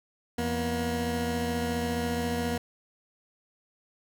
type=tone pair together; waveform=20% pulse; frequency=84.39 / 238.7 Hz; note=E2 / A#3; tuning=+41 / +41 cents; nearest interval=octave + tritone; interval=1800 cents; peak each=-28 / -24 dBFS; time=0.38-2.58 s; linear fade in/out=5 ms; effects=none